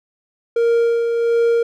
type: tone with tremolo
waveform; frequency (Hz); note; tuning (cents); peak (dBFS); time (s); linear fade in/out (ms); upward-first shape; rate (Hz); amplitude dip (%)
triangle; 466.2; A#4; 0; -10; 0.56-1.63; 5; sine; 1.4; 40
effects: none